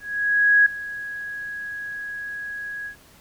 sine tone with ADSR envelope, 1661.2 Hz, G#6, in tune, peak -11 dBFS, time 0-2.96 s, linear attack 660 ms, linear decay 4 ms, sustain -18 dB, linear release 97 ms, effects pink hiss -52 dBFS RMS until 3.2 s

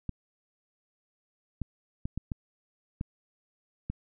clicks, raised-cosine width 5 ms, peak -20 dBFS, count 7, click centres 0.093 / 1.617 / 2.055 / 2.176 / 2.318 / 3.011 / 3.9 s, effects none

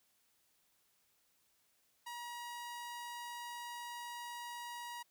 sawtooth tone, 956 Hz, A#5, 43 cents sharp, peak -40 dBFS, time 2.06-5.03 s, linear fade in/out 10 ms, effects white hiss -75 dBFS RMS until 5.1 s

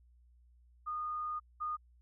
sine tone pair in turn, 1227 / 1227 Hz, D#6 / D#6, -25 / -25 cents, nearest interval unison, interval 0 cents, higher neither, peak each -35 / -34 dBFS, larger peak second, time 0.86-1.4 / 1.6-1.77 s, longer first, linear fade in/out 20 ms, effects added 60 Hz sine -61 dBFS peak until 2.01 s

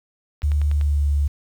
click train, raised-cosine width 0.3 ms, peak -22 dBFS, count 5, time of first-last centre 0.42-0.812 s, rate 10.2 Hz
sine tone with pitch glide, 73.5 to 72.03 Hz, D2 to D2, +2 to -33 cents, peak -16 dBFS, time 0.43-1.28 s, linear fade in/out 10 ms, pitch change -35 cents, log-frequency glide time 0.75-1.08 s
effects 8-bit

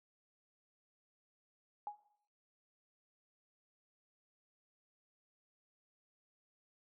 sine tone with exponential decay, 830.6 Hz, G#5, in tune, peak -36 dBFS, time 1.87-2.02 s, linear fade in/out 1 ms, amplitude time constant 31 ms, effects noise-tail reverb RT60 0.7 s tail -17 dB re dry

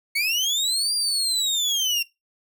30% pulse linear two-way sweep, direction up then down, 2178 to 4818 to 2721 Hz, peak -18 dBFS, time 0.15-2.03 s, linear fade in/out 10 ms, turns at 0.94 s, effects noise-tail reverb RT60 0.2 s tail -20 dB re dry

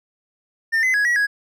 triangle tone with pitch steps, 1806 / 2036 / 1668 / 1922 / 1661 Hz, A6 / C7 / G#6 / B6 / G#6, +45 / -48 / +7 / -48 / 0 cents, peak -14 dBFS, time 0.72-1.27 s, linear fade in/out 20 ms, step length 110 ms, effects none

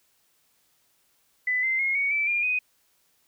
sine tone with pitch steps, 2000 / 2075 / 2153 / 2235 / 2319 / 2406 / 2497 Hz, B6 / C7 / C7 / C#7 / D7 / D7 / D#7, +21 / -15 / +49 / +14 / -22 / +41 / +6 cents, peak -22 dBFS, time 1.47-2.59 s, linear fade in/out 5 ms, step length 160 ms, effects white hiss -67 dBFS RMS until 3.27 s

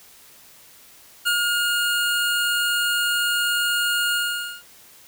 25% pulse tone with ADSR envelope, 1423 Hz, F6, 32 cents sharp, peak -14 dBFS, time 1.25-4.63 s, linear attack 23 ms, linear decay 100 ms, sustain -2 dB, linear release 490 ms, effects white hiss -49 dBFS RMS until 5.07 s

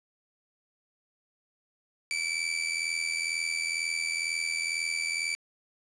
sawtooth tone with amplitude modulation, 2316 Hz, D7, 25 cents flat, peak -22 dBFS, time 2.11-5.35 s, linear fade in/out 0 ms, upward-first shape sine, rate 82.1 Hz, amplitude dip 70%, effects resampled to 24000 Hz + 8-bit

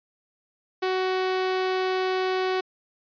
sawtooth tone, 373.4 Hz, F#4, 16 cents sharp, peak -19 dBFS, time 0.82-2.61 s, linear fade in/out 10 ms, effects resampled to 11025 Hz

